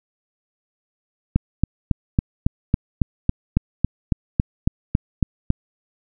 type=click train; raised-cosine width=5 ms; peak=-3 dBFS; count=16; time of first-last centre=1.36-5.504 s; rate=3.62 Hz; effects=none